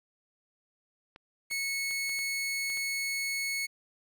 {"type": "clicks", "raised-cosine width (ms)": 0.3, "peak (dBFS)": -32, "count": 7, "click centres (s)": [1.161, 1.512, 1.91, 2.094, 2.19, 2.701, 2.773]}
{"type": "tone", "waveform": "sawtooth", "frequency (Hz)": 2200, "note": "C#7", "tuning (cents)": -14, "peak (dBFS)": -27, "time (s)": [1.5, 3.67], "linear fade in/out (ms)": 20}
{"effects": []}